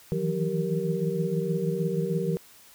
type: tone cluster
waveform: sine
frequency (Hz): 159.4 / 165.8 / 182.4 / 389.5 / 467.3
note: D#3 / E3 / F#3 / G4 / A#4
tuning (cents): +42 / +10 / -24 / -11 / +4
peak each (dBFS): -31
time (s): 0.12-2.37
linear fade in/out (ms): 0
effects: white hiss -53 dBFS RMS until 2.74 s